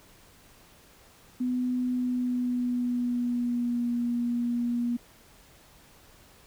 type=tone with pitch glide; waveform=sine; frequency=250 to 239.4 Hz; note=B3 to A#3; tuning=+21 to +46 cents; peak=-25 dBFS; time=1.4-4.97 s; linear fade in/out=10 ms; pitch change=-75 cents; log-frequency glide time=1.92-3.91 s; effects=pink hiss -56 dBFS RMS until 6.46 s